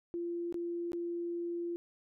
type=tone with dropouts; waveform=sine; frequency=343.9 Hz; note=F4; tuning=27 cents flat; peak=-34 dBFS; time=0.14-1.76 s; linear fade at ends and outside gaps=0 ms; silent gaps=0.525-0.543 / 0.919-0.932 s; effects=none